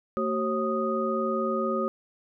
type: tone cluster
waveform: sine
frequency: 226.1 / 378.9 / 541 / 1243 Hz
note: A3 / F#4 / C#5 / D#6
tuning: +47 / +41 / -42 / -2 cents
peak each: -30 dBFS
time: 0.17-1.88 s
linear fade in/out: 0 ms
effects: none